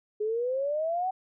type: exponential sweep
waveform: sine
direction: up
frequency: 416 to 765 Hz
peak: -26 dBFS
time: 0.2-1.11 s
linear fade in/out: 10 ms
effects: none